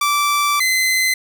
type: tone pair in turn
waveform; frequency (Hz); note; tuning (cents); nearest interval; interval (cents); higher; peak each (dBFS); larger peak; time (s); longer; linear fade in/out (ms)
sawtooth; 1165 / 2048; D6 / C7; -14 / -38; minor seventh; 976; second; -11; neither; 0.01-0.6 / 0.6-1.14; first; 5
effects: none